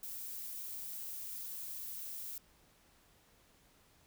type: noise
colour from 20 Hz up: violet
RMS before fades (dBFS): -44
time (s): 0.03-2.38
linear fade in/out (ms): 2
effects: pink hiss -67 dBFS RMS until 4.06 s